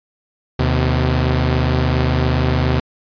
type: tone pair together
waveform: sawtooth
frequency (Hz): 77.3 / 127.42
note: D#2 / C3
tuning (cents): -11 / -45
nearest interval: major sixth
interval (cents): 866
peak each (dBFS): -13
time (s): 0.59-2.8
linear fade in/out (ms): 5
effects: resampled to 11025 Hz